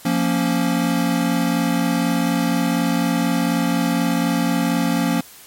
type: chord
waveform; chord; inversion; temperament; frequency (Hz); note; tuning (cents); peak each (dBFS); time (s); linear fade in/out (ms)
square; Bb minor; second; equal; 174.61 / 233.1 / 277.2; F3 / Bb3 / Db4; 0 / 0 / 0; -22; 0.05-5.21; 5
effects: white hiss -43 dBFS RMS until 5.46 s + MP3 64 kbps